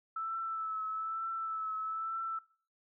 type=tone with vibrato; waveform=sine; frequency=1315 Hz; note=E6; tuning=5 cents flat; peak=-34 dBFS; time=0.16-2.39 s; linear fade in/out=5 ms; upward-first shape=triangle; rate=1.1 Hz; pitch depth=34 cents each way; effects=noise-tail reverb RT60 0.5 s tail -22 dB re dry